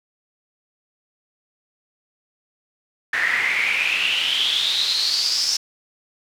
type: noise with band-pass filter sweep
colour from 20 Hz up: pink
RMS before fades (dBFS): -21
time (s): 3.13-5.57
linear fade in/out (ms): 5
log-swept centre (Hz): 1800 to 5500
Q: 9
effects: none